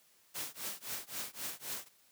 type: noise with tremolo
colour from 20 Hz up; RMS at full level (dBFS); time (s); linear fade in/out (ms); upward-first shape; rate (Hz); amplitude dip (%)
white; -38; 0.34-1.89; 20; triangle; 3.8; 100
effects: white hiss -67 dBFS RMS until 2.11 s + high-pass 100 Hz 12 dB/octave

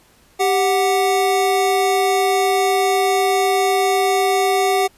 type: tone pair together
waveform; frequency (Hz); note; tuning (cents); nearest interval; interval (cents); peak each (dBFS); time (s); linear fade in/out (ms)
square; 392 / 740; G4 / F#5; 0 / 0; major seventh; 1100; -18; 0.39-4.88; 20
effects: pink hiss -53 dBFS RMS until 4.97 s + resampled to 32000 Hz

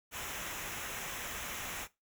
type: noise with comb filter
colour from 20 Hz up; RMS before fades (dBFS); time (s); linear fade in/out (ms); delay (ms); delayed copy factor
pink; -41; 0.11-1.88; 50; 0.22; -0.65
effects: noise-tail reverb RT60 0.2 s tail -17 dB re dry

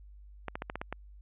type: clicks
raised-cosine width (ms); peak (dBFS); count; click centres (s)
0.5; -20; 7; 0.483 / 0.555 / 0.621 / 0.699 / 0.756 / 0.815 / 0.926
effects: added 50 Hz sine -49 dBFS peak until 1.21 s + resampled to 8000 Hz

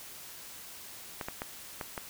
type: clicks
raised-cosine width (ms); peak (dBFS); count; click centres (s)
0.5; -20; 5; 1.212 / 1.285 / 1.419 / 1.812 / 1.978
effects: white hiss -47 dBFS RMS until 2.09 s

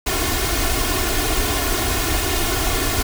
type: noise with comb filter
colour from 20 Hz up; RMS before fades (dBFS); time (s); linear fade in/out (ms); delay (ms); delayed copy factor
pink; -20; 0.06-3.03; 10; 2.8; +0.85
effects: none

